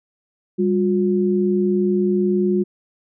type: tone pair together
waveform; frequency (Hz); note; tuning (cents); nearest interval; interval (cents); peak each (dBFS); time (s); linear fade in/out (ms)
sine; 198.08 / 359.1; G3 / F4; +18 / +48; minor seventh; 1030; -18; 0.58-2.64; 20
effects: none